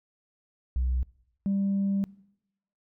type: tone pair in turn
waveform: sine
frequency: 63 / 197.26 Hz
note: B1 / G3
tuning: +35 / +11 cents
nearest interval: octave + minor sixth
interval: 1976 cents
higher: second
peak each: -22 / -22 dBFS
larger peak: neither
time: 0.76-1.03 / 1.46-2.04 s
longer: second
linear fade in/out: 0 ms
effects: noise-tail reverb RT60 0.8 s tail -23 dB re dry + tanh soft clip ceiling -21 dBFS